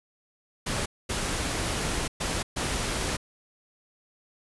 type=noise bursts at uneven times; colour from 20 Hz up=pink; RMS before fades=-29 dBFS; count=4; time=0.66-0.86 / 1.09-2.08 / 2.2-2.43 / 2.56-3.17 s; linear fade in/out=10 ms; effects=resampled to 24000 Hz